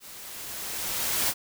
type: noise with level ramp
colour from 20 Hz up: white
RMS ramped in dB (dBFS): -45 to -24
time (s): 0-1.34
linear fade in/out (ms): 50
effects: none